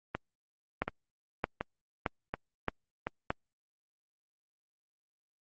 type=two click trains; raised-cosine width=0.5 ms; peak=-14 / -17 dBFS; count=5 / 5; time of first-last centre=0.82-3.304 / 0.15-3.07 s; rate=1.61 / 1.37 Hz; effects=Opus 24 kbps